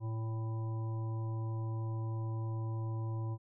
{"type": "harmonic tone with a mistuned harmonic", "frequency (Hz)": 112.1, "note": "A2", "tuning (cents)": 33, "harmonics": [1, 3, 5, 7, 9], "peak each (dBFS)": [-34, -47, -54, -56, -51], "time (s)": [0, 3.38], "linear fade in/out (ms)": 50, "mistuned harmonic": 9, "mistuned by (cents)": -34, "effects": []}